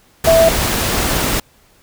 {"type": "tone in noise", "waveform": "sine", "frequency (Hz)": 658, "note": "E5", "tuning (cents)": -3, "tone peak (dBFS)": -7, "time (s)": [0.27, 0.49], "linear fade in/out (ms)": 5, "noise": "pink", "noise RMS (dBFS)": -17, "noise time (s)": [0.24, 1.4], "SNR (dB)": 7, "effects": ["pink hiss -52 dBFS RMS until 1.82 s"]}